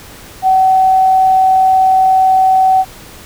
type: tone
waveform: sine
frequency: 757 Hz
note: F#5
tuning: 39 cents sharp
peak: -6 dBFS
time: 0.42-2.85 s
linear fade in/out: 50 ms
effects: pink hiss -35 dBFS RMS until 3.25 s